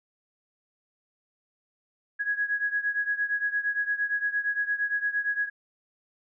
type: beating tone pair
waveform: sine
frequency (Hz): 1661.2 / 1669.9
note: G#6 / G#6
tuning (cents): 0 / +9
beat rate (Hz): 8.7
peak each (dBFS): -27 / -30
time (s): 2.19-5.5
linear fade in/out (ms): 20
effects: none